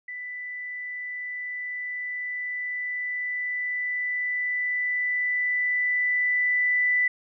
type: tone with level ramp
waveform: sine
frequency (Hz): 1986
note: B6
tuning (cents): +9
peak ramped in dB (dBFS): -33 to -19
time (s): 0.08-7.08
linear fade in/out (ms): 5
effects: none